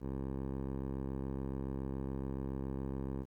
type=tone with low-pass filter; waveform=10% pulse; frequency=67.1 Hz; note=C2; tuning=44 cents sharp; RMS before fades=-39 dBFS; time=0-3.26 s; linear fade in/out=50 ms; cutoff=710 Hz; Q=0.64; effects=11-bit